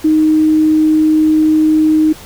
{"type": "tone", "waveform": "sine", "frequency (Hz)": 311.1, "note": "D#4", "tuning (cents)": 0, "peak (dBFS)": -7, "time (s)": [0.04, 2.13], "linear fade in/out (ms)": 10, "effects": ["added 80 Hz sine -42 dBFS peak until 2.25 s", "pink hiss -35 dBFS RMS until 2.25 s"]}